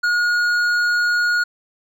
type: tone with hard clipping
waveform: sine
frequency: 1439 Hz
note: F#6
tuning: 49 cents flat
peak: -17 dBFS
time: 0.03-1.44 s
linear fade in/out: 10 ms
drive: 7 dB
effects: none